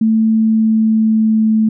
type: tone with pitch glide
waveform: sine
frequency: 221.3 to 218.9 Hz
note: A3 to A3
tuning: +10 to -9 cents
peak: -9 dBFS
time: 0.01-1.69 s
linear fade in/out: 5 ms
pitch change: -19 cents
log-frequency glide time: 0.31-1.5 s
effects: none